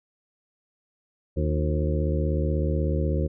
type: harmonic tone with a mistuned harmonic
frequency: 76.2 Hz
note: D#2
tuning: 36 cents flat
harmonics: 1 / 2 / 3 / 4 / 5 / 6 / 7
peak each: -24 / -28 / -34 / -34 / -33 / -35 / -33 dBFS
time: 1.36-3.28 s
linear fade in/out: 20 ms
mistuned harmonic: 5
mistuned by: -73 cents
effects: none